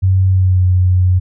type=tone with pitch glide; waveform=sine; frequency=94.4 to 91.34 Hz; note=F#2 to F#2; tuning=+35 to -22 cents; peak=-8 dBFS; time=0.02-1.2 s; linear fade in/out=20 ms; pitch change=-57 cents; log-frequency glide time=0.29-0.64 s; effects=none